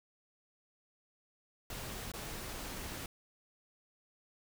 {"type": "noise with dropouts", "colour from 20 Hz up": "pink", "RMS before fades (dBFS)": -43, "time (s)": [1.7, 3.06], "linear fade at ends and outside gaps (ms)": 2, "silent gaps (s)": [2.118, 2.137], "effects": []}